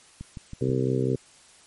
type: click train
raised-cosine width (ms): 5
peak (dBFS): -24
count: 4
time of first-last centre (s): 0.21-0.695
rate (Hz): 6.18
type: harmonic tone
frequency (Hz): 65.1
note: C2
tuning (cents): -8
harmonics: 2 / 3 / 4 / 5 / 6 / 7 / 8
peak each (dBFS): -26 / -34 / -29 / -33 / -28 / -30 / -39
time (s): 0.61-1.16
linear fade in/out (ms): 5
effects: white hiss -54 dBFS RMS until 1.66 s + MP3 48 kbps